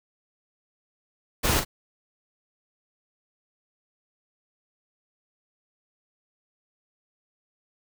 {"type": "noise with echo", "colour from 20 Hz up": "pink", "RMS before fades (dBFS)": -23, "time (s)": [1.43, 1.61], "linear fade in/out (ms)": 20, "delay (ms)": 40, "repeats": 1, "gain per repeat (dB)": -8, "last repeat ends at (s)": 1.65, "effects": []}